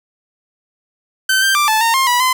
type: tone with pitch steps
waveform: sawtooth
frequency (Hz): 1539 / 1573 / 1180 / 873 / 917 / 1062 / 977 / 1026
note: G6 / G6 / D6 / A5 / A#5 / C6 / B5 / C6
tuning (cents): -32 / +6 / +8 / -14 / -29 / +25 / -19 / -34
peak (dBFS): -8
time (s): 1.29-2.33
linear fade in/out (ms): 5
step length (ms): 130
effects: none